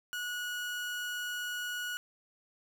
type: tone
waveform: 30% pulse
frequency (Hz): 1459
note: F#6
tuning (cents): -25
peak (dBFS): -32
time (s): 0.13-1.97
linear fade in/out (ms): 0
effects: none

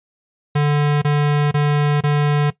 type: tone bursts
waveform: square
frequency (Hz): 146.83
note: D3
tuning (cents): 0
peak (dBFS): -14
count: 4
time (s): 0.55-2.505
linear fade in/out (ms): 10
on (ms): 470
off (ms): 25
effects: noise-tail reverb RT60 0.1 s tail -17 dB re dry + resampled to 8000 Hz

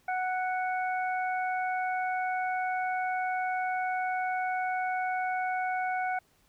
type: harmonic tone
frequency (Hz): 740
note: F#5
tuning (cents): 0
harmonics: 1 / 2 / 3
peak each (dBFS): -29 / -35 / -39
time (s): 0.08-6.19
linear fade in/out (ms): 5
effects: pink hiss -67 dBFS RMS until 6.48 s

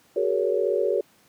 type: tone cluster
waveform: sine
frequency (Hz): 376.2 / 417.6 / 472.6 / 561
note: F#4 / G#4 / A#4 / C#5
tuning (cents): +29 / +10 / +24 / +21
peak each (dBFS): -26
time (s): 0.16-1.01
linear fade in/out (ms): 5
effects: pink hiss -59 dBFS RMS until 1.28 s + high-pass 150 Hz 12 dB/octave

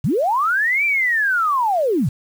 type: linear two-way sweep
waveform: sine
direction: up then down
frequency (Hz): 100.2 to 2378 to 100.2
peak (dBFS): -15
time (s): 0.04-2.09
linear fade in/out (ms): 5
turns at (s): 0.85
effects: 7-bit

